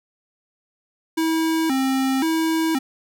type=tone with vibrato; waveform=square; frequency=292.8 Hz; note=D4; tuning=5 cents flat; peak=-19 dBFS; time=1.17-2.79 s; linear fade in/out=10 ms; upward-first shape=square; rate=0.95 Hz; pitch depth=170 cents each way; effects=none